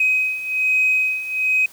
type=beating tone pair; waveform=sine; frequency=2524 / 2525.2 Hz; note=D#7 / D#7; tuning=+24 / +25 cents; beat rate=1.2 Hz; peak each=-21 / -17 dBFS; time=0-1.66 s; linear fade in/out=5 ms; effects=tanh soft clip ceiling -9 dBFS + white hiss -46 dBFS RMS until 1.72 s